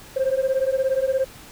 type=beating tone pair; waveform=sine; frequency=521 / 538 Hz; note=C5 / C5; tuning=-7 / +48 cents; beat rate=17 Hz; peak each=-20 dBFS; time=0.16-1.25 s; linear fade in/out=10 ms; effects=tanh soft clip ceiling -15 dBFS + pink hiss -44 dBFS RMS until 1.51 s